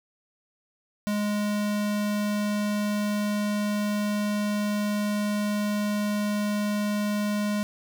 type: tone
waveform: square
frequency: 207.7 Hz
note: G#3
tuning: in tune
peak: -25 dBFS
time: 1.07-7.63 s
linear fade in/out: 0 ms
effects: none